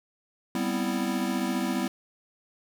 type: chord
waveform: square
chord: C major seventh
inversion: second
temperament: equal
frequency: 196 / 246.9 / 261.6 / 329.6 Hz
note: G3 / B3 / C4 / E4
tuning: 0 / 0 / 0 / 0 cents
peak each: -32 / -31 / -35 / -33 dBFS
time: 0.55-1.88 s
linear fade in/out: 2 ms
effects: none